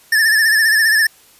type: tone with vibrato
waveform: square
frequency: 1760 Hz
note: A6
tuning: in tune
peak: -11 dBFS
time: 0.12-1.07 s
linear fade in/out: 5 ms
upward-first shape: sine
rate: 15 Hz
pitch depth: 63 cents each way
effects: white hiss -48 dBFS RMS until 1.39 s + resampled to 32000 Hz